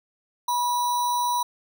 sine tone with sample-and-hold, 973 Hz, B5, 26 cents flat, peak -21 dBFS, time 0.48-1.43 s, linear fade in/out 5 ms, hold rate 4900 Hz, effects none

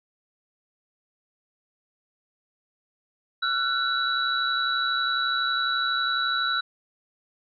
sine tone cluster, 1355 / 1487 / 3923 Hz, E6 / F#6 / B7, +47 / +8 / -12 cents, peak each -27 dBFS, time 3.42-6.61 s, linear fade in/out 10 ms, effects none

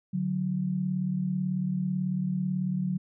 sine tone pair together, 146.83 / 184.99 Hz, D3 / F#3, 0 / 0 cents, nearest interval major third, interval 400 cents, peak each -32 / -27 dBFS, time 0.13-2.98 s, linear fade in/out 10 ms, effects none

